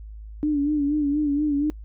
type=tone with vibrato; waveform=sine; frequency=292.8 Hz; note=D4; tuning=5 cents flat; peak=-19 dBFS; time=0.43-1.7 s; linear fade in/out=0 ms; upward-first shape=sine; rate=4.2 Hz; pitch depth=66 cents each way; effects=noise-tail reverb RT60 0.1 s tail -25 dB re dry + added 53 Hz sine -36 dBFS peak until 1.84 s